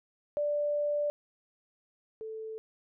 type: tone pair in turn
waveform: sine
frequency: 587.3 / 440.1 Hz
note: D5 / A4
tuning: 0 / 0 cents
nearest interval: perfect fourth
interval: 500 cents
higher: first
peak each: -27 / -37 dBFS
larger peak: first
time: 0.37-1.1 / 2.21-2.58 s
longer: first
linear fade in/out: 0 ms
effects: none